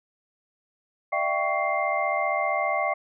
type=tone cluster; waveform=sine; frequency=605 / 680 / 776 / 1120 / 2097 Hz; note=D#5 / F5 / G5 / C#6 / C7; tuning=-49 / -46 / -18 / +18 / +3 cents; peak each=-29 dBFS; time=1.12-2.94 s; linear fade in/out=10 ms; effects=none